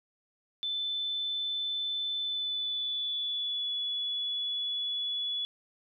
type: tone with pitch glide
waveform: sine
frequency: 3520 to 3410 Hz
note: A7 to G#7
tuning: 0 to +45 cents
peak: -30 dBFS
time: 0.63-5.45 s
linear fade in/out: 0 ms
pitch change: -55 cents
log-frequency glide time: 2.2-3.71 s
effects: none